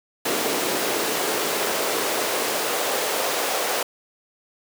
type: noise with high-pass filter sweep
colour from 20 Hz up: pink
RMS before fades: -24 dBFS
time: 0.25-3.83 s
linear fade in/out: 5 ms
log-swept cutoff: 350 to 540 Hz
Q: 1.7
effects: none